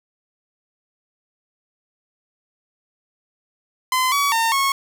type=tone with pitch steps; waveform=sawtooth; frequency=1026 / 1134 / 910 / 1096 Hz; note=C6 / C#6 / A#5 / C#6; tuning=-34 / +39 / -42 / -20 cents; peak=-13 dBFS; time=3.92-4.72 s; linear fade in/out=2 ms; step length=200 ms; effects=none